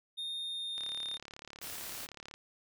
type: tone with pitch glide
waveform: triangle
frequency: 3669 to 3644 Hz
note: A#7 to A#7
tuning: -28 to -40 cents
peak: -35 dBFS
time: 0.17-1.18 s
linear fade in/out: 20 ms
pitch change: -12 cents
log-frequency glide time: 0.37-0.9 s
type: click train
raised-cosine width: 0.2 ms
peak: -29 dBFS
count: 57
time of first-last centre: 0.78-2.34 s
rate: 35.9 Hz
type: noise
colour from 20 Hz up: white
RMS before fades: -43 dBFS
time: 1.61-2.07 s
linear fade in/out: 20 ms
effects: none